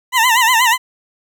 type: tone with vibrato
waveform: 20% pulse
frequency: 957 Hz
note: A#5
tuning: 45 cents sharp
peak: -5 dBFS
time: 0.12-0.78 s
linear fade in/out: 50 ms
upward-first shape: sine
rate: 8.3 Hz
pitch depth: 130 cents each way
effects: none